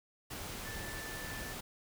sine tone in noise, 1760 Hz, A6, in tune, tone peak -46 dBFS, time 0.65-1.54 s, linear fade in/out 10 ms, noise pink, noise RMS -43 dBFS, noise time 0.3-1.61 s, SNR -6 dB, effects none

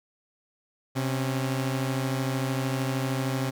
sawtooth tone pair together, 130.39 / 273.9 Hz, C3 / C#4, -6 / -21 cents, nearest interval octave + minor second, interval 1285 cents, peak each -23 / -28 dBFS, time 0.95-3.51 s, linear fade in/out 20 ms, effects none

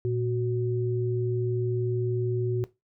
sine tone pair together, 116.63 / 370 Hz, A#2 / F#4, +1 / 0 cents, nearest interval octave + minor sixth, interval 1999 cents, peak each -27 dBFS, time 0.05-2.64 s, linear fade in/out 0 ms, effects noise-tail reverb RT60 0.2 s tail -17 dB re dry

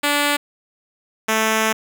5% pulse tone pair in turn, 290 / 219.9 Hz, D4 / A3, -22 / -1 cents, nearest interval perfect fourth, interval 479 cents, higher first, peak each -5 dBFS, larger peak neither, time 0.03-0.37 / 1.28-1.73 s, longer second, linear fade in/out 10 ms, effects none

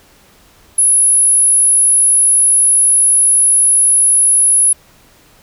sine tone, 10548 Hz, E9, in tune, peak -7 dBFS, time 0.78-4.73 s, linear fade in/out 5 ms, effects pink hiss -47 dBFS RMS until 5.42 s

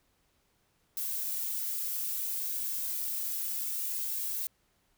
violet noise with flanger, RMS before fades -34 dBFS, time 0.97-4.47 s, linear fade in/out 0 ms, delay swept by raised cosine 1.8 to 2.4 ms, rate 0.61 Hz, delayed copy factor +0.5, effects pink hiss -72 dBFS RMS until 4.97 s

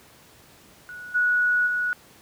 sine tone with level steps, 1465 Hz, F#6, 18 cents flat, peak -36 / -18 / -22 dBFS, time 0.89-1.93 s, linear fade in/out 0 ms, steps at 1.14 / 1.66 s, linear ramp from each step 20 ms, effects pink hiss -52 dBFS RMS until 2.21 s + high-pass 80 Hz 12 dB/octave

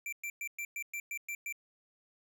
square tone bursts, 2350 Hz, D7, 1 cent sharp, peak -37 dBFS, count 9, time 0.06-1.525 s, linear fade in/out 2 ms, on 65 ms, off 110 ms, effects none

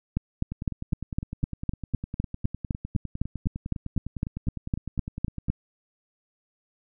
two click trains, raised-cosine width 5 ms, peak -20 / -12 dBFS, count 50 / 22, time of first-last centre 0.52-5.485 / 0.17-5.5 s, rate 9.87 / 3.94 Hz, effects none

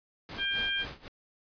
pink noise with tremolo, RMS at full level -40 dBFS, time 0.29-1.08 s, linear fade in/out 0 ms, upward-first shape sine, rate 3.9 Hz, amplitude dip 90%
harmonic tone, 797 Hz, G5, 28 cents sharp, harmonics 2 / 3 / 4, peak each -32 / -36 / -31 dBFS, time 0.37-0.86 s, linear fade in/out 50 ms
effects resampled to 11025 Hz

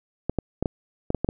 clicks, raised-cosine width 2 ms, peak -10 dBFS, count 8, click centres 0.296 / 0.387 / 0.626 / 0.658 / 1.104 / 1.147 / 1.246 / 1.289 s, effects none

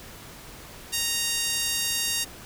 5% pulse tone with high-pass filter, 931 Hz, A#5, 2 cents flat, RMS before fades -27 dBFS, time 0.92-2.25 s, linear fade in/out 20 ms, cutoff 2500 Hz, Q 0.98, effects pink hiss -44 dBFS RMS until 2.45 s

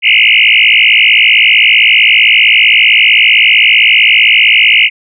sine tone with frequency modulation, 2516 Hz, D#7, 19 cents sharp, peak -3 dBFS, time 0.02-4.9 s, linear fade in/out 50 ms, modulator 55.5 Hz, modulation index 7.8, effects none

